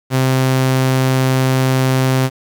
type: tone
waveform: sawtooth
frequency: 130.81 Hz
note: C3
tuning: in tune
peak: -8 dBFS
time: 0.1-2.3 s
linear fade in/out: 50 ms
effects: 7-bit